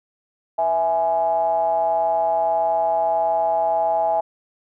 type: ring-modulated tone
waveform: triangle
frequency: 89.2 Hz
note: F2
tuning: 37 cents sharp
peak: -12 dBFS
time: 0.58-4.21 s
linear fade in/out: 10 ms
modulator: 746 Hz
effects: none